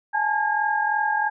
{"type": "tone cluster", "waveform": "sine", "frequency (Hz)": [836, 879, 1622], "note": ["G#5", "A5", "G#6"], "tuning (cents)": [11, -2, -41], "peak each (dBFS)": [-24, -25, -24], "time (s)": [0.13, 1.3], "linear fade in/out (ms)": 20, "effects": []}